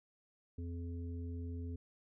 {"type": "harmonic tone", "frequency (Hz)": 85.4, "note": "F2", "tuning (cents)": -38, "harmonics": [1, 3, 5], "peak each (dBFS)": [-40, -47, -54], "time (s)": [0.58, 1.76], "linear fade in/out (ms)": 5, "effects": []}